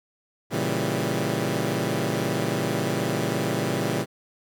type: chord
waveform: 15% pulse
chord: A# diminished seventh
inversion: none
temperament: equal with one note detuned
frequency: 115.94 / 138.59 / 164.81 / 196 Hz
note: A#2 / C#3 / E3 / G3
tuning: -9 / 0 / 0 / 0 cents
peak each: -23 dBFS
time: 0.5-4.06 s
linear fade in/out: 50 ms
effects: none